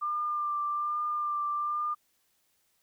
sine tone with vibrato, 1192 Hz, D6, 25 cents sharp, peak -28 dBFS, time 0.01-1.95 s, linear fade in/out 20 ms, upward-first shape sine, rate 1.2 Hz, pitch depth 20 cents each way, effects white hiss -72 dBFS RMS until 2.82 s

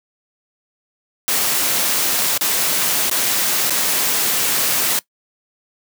white noise with dropouts, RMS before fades -18 dBFS, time 1.28-4.99 s, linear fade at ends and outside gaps 0 ms, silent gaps 2.376-2.41 / 3.097-3.113 / 3.697-3.706 s, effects noise-tail reverb RT60 0.1 s tail -20 dB re dry + high-pass 150 Hz 12 dB/octave

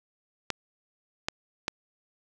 clicks, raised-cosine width 0.2 ms, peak -10 dBFS, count 3, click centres 0.503 / 1.285 / 1.681 s, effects none

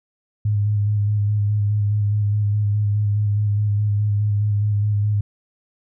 sine tone with vibrato, 103.83 Hz, G#2, in tune, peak -16 dBFS, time 0.45-5.21 s, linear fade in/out 5 ms, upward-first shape square, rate 4.8 Hz, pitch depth 21 cents each way, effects none

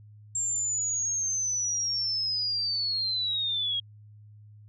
sine linear sweep, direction down, 7440 to 3261 Hz, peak -26 dBFS, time 0.35-3.8 s, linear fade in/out 5 ms, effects added 105 Hz sine -48 dBFS peak until 4.68 s

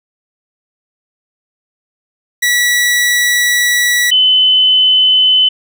sawtooth / sine tone pair in turn, 1944 / 3029 Hz, B6 / F#7, -28 / +40 cents, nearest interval minor sixth, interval 768 cents, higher second, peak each -6 dBFS, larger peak neither, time 2.42-4.11 / 4.11-5.49 s, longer first, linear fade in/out 10 ms, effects none

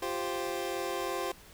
25% pulse chord, F suspended second, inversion none, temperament equal, 349.2 / 392 / 523.3 Hz, F4 / G4 / C5, 0 / 0 / 0 cents, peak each -33 dBFS, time 0.02-1.32 s, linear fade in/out 5 ms, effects pink hiss -54 dBFS RMS until 1.53 s

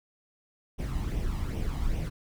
brown noise with flanger, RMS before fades -30 dBFS, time 0.78-2.1 s, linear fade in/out 20 ms, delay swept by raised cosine 0.34 to 1.03 ms, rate 2.5 Hz, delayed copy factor +0.6, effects none

